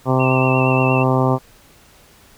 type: harmonic tone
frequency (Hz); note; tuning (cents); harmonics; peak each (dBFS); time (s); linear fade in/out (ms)
130; C3; -11; 1 / 2 / 3 / 4 / 5 / 6 / 7 / 8 / 9; -17 / -20 / -22 / -23 / -24 / -25 / -25 / -26 / -27; 0.05-1.39; 50
type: tone with vibrato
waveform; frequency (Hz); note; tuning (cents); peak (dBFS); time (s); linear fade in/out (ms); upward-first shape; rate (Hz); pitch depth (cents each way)
sine; 2683; E7; +30; -22; 0.19-1.04; 20; sine; 8.5; 32
effects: pink hiss -49 dBFS RMS until 2.37 s